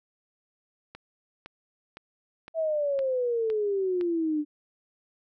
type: click train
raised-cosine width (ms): 0.3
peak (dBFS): -26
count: 7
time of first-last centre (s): 0.95-4.011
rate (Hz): 1.96
type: exponential sweep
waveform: sine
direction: down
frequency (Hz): 659.3 to 293.7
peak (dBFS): -24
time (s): 2.54-4.45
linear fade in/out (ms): 50
effects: none